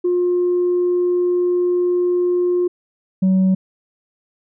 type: tone pair in turn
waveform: sine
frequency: 355.8 / 188.48 Hz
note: F4 / F#3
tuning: +32 / +32 cents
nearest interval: major seventh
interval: 1100 cents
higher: first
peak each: -13 / -9 dBFS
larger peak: second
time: 0.04-2.68 / 3.22-3.55 s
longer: first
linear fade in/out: 10 ms
effects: tanh soft clip ceiling -11 dBFS